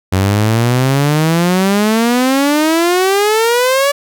sawtooth exponential sweep, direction up, 92.4 to 575 Hz, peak -6 dBFS, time 0.12-3.92 s, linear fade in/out 10 ms, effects none

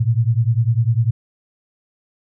sine beating tone pair, 111.1 / 121.1 Hz, A2 / B2, +17 / -34 cents, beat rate 10 Hz, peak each -16 / -17 dBFS, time 0-1.11 s, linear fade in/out 10 ms, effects none

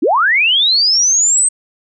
sine linear sweep, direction up, 240.2 to 8372 Hz, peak -9 dBFS, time 0.02-1.49 s, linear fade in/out 10 ms, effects none

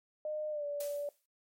sine tone with pitch glide, 610 to 579.1 Hz, D#5 to D5, -34 to -24 cents, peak -34 dBFS, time 0.25-1.09 s, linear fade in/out 2 ms, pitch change -90 cents, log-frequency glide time 0.5-0.65 s
blue noise with exponential decay, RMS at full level -41 dBFS, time 0.8-1.26 s, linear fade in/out 5 ms, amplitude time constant 100 ms
effects noise-tail reverb RT60 0.2 s tail -23 dB re dry + MP3 64 kbps

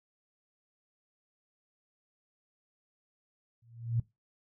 sine tone with exponential growth, 116.54 Hz, A#2, in tune, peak -24 dBFS, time 3.62-4 s, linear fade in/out 5 ms, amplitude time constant 82 ms, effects noise-tail reverb RT60 0.2 s tail -19 dB re dry

